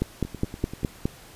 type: two click trains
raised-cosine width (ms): 3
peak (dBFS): -10 / -21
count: 6 / 7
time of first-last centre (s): 0.02-1.055 / 0.25-0.833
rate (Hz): 4.83 / 10.3
effects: pink hiss -48 dBFS RMS until 1.35 s + resampled to 32000 Hz